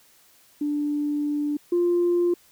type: tone pair in turn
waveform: sine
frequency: 293.7 / 349.3 Hz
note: D4 / F4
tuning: 0 / 0 cents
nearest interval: minor third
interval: 300 cents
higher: second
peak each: -22 / -17 dBFS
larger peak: second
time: 0.61-1.57 / 1.72-2.34 s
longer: first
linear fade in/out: 5 ms
effects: tanh soft clip ceiling -15 dBFS + white hiss -57 dBFS RMS until 2.51 s